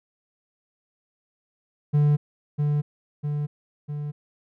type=tone with echo; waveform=triangle; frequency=147.2 Hz; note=D3; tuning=4 cents sharp; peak=-14 dBFS; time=1.93-2.17 s; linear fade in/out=20 ms; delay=650 ms; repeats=3; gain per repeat=-4 dB; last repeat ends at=4.12 s; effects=none